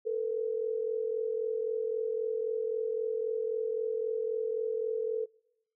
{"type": "tone pair together", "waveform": "sine", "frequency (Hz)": [443.1, 486.9], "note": ["A4", "B4"], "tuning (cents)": [12, -25], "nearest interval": "major second", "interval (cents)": 163, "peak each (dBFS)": [-30, -35], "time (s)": [0.05, 5.26], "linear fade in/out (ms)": 20, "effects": ["noise-tail reverb RT60 0.8 s tail -25 dB re dry"]}